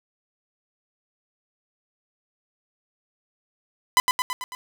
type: tone with echo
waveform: sawtooth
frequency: 1005 Hz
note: B5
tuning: 30 cents sharp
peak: -10 dBFS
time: 3.97-4 s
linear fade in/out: 0 ms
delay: 110 ms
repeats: 5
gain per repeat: -4 dB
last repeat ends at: 4.55 s
effects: none